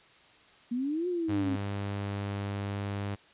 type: exponential two-way sweep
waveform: sine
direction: up then down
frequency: 233.1 to 364.5 to 267.2 Hz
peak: -28 dBFS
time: 0.71-1.56 s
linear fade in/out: 10 ms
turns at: 1.08 s
type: tone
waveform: sawtooth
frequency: 100.4 Hz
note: G2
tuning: 42 cents sharp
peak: -28 dBFS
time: 1.28-3.16 s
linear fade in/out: 20 ms
effects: white hiss -58 dBFS RMS until 3.33 s + resampled to 8000 Hz